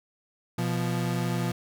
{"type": "tone pair together", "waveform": "35% pulse", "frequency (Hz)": [123.55, 174.61], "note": ["B2", "F3"], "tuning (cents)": [1, 0], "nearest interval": "tritone", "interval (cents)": 599, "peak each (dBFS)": -27, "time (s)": [0.58, 1.52], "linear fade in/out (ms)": 5, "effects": []}